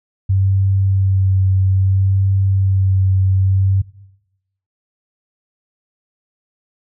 sine tone with vibrato, 96 Hz, G2, 36 cents flat, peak -11 dBFS, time 0.29-3.82 s, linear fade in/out 10 ms, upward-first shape sine, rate 0.61 Hz, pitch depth 18 cents each way, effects noise-tail reverb RT60 0.9 s tail -20 dB re dry

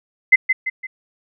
sine tone with echo, 2052 Hz, C7, 34 cents flat, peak -5 dBFS, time 0.32-0.36 s, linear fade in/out 10 ms, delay 170 ms, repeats 3, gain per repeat -7 dB, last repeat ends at 0.87 s, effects none

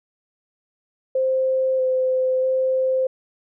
sine tone with pitch steps, 523 / 516 / 521 Hz, C5 / C5 / C5, -1 / -24 / -7 cents, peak -17 dBFS, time 1.15-3.07 s, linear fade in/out 5 ms, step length 640 ms, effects none

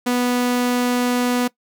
sawtooth tone, 246.1 Hz, B3, 6 cents flat, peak -13 dBFS, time 0.06-1.48 s, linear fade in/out 10 ms, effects noise-tail reverb RT60 0.1 s tail -20 dB re dry

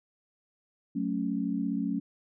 sine chord, F# minor, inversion none, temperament equal, 185 / 220 / 277.2 Hz, F#3 / A3 / C#4, 0 / 0 / 0 cents, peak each -33 / -32 / -31 dBFS, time 0.95-2 s, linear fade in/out 10 ms, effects none

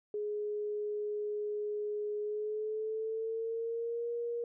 sine tone with pitch glide, 418.2 to 472.1 Hz, G#4 to A#4, +12 to +22 cents, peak -33 dBFS, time 0.14-4.44 s, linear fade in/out 2 ms, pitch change +210 cents, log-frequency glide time 2.21-4.09 s, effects none

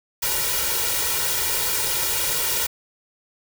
white noise with comb filter, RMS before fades -23 dBFS, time 0.22-2.67 s, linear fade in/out 10 ms, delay 2.1 ms, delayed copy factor +0.9, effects none

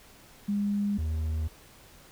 sine / triangle tone pair in turn, 203.6 / 78.68 Hz, G#3 / D#2, -34 / +20 cents, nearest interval octave + major third, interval 1646 cents, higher first, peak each -25 dBFS, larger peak neither, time 0.48-0.98 / 0.98-1.48 s, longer neither, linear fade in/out 10 ms, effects pink hiss -54 dBFS RMS until 2.11 s

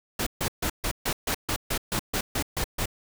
pink noise bursts, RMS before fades -27 dBFS, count 13, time 0.19-2.858 s, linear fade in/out 5 ms, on 76 ms, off 140 ms, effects none

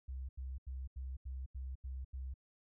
sine tone bursts, 65.3 Hz, C2, 3 cents flat, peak -40 dBFS, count 8, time 0.08-2.341 s, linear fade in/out 10 ms, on 210 ms, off 83 ms, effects none

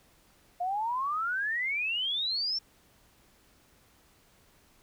sine exponential sweep, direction up, 696 to 5500 Hz, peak -28 dBFS, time 0.6-2.59 s, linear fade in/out 10 ms, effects pink hiss -63 dBFS RMS until 4.82 s

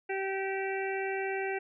harmonic tone, 386.9 Hz, G4, 23 cents flat, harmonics 1 / 2 / 4 / 5 / 6 / 7, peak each -33 / -37 / -40 / -41 / -41 / -44 dBFS, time 0.09-1.59 s, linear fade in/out 10 ms, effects none

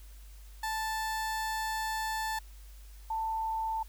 30% pulse / sine tone pair in turn, 880 / 888.7 Hz, A5 / A5, 0 / +17 cents, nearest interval unison, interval 17 cents, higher second, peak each -29 / -30 dBFS, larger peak first, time 0.63-2.39 / 3.1-3.83 s, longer first, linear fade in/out 5 ms, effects added 50 Hz sine -47 dBFS peak until 3.88 s + white hiss -60 dBFS RMS until 3.88 s

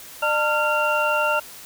sine tone cluster, 602 / 902 / 1385 / 2764 Hz, D5 / A5 / F6 / F7, +43 / +43 / -15 / -19 cents, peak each -23 / -25 / -22 / -26 dBFS, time 0.22-1.4 s, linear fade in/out 10 ms, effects white hiss -41 dBFS RMS until 1.65 s

